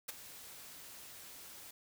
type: noise with ADSR envelope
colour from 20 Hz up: white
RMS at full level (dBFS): -39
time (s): 0.08-1.71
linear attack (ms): 11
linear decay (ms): 18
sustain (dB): -13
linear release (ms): 5
effects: none